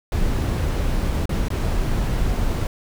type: noise with dropouts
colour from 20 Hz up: brown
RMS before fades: -21 dBFS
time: 0.12-2.67 s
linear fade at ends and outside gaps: 1 ms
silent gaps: 1.256-1.293 / 1.484-1.503 s
effects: none